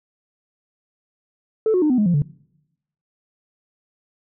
sine tone with pitch steps, 439.2 / 365.1 / 303.5 / 252.3 / 209.7 / 174.3 / 144.88 Hz, A4 / F#4 / D#4 / B3 / G#3 / F3 / D3, -3 / -23 / -43 / +37 / +17 / -3 / -23 cents, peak -13 dBFS, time 1.66-2.22 s, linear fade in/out 2 ms, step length 80 ms, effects noise-tail reverb RT60 0.9 s tail -25 dB re dry + tanh soft clip ceiling -11 dBFS

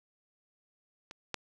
clicks, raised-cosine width 0.2 ms, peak -27 / -16 dBFS, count 2, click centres 1.111 / 1.343 s, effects none

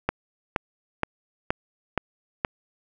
click train, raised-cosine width 0.5 ms, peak -7 dBFS, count 6, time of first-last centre 0.09-2.448 s, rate 2.12 Hz, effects none

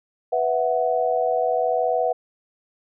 sine chord, B suspended fourth, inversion none, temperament equal, 493.9 / 659.3 / 740 Hz, B4 / E5 / F#5, 0 / 0 / 0 cents, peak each -23 dBFS, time 0.32-2.13 s, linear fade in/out 10 ms, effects none

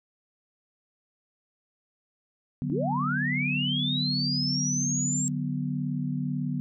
sine chord, B minor, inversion first, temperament equal, 146.83 / 185 / 246.9 Hz, D3 / F#3 / B3, 0 / 0 / 0 cents, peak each -30 / -33 / -31 dBFS, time 2.62-6.6 s, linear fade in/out 0 ms
sine linear sweep, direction up, 241.8 to 7570 Hz, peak -27 dBFS, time 2.7-5.28 s, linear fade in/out 0 ms
effects none

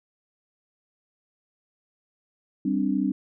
sine chord, G suspended fourth, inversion none, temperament equal, 196 / 261.6 / 293.7 Hz, G3 / C4 / D4, 0 / 0 / 0 cents, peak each -26 dBFS, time 2.65-3.12 s, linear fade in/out 5 ms, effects none

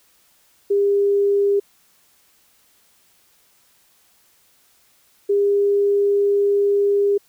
sine tone pair in turn, 402.1 / 403.6 Hz, G4 / G#4, +44 / -49 cents, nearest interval unison, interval 7 cents, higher second, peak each -14 dBFS, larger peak neither, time 0.7-1.6 / 5.29-7.18 s, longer second, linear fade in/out 10 ms, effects white hiss -58 dBFS RMS until 7.28 s

